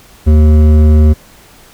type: tone with hard clipping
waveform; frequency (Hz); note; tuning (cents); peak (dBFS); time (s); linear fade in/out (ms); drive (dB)
sine; 76.6; D#2; -27; -5; 0.26-1.14; 20; 11
effects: pink hiss -41 dBFS RMS until 1.73 s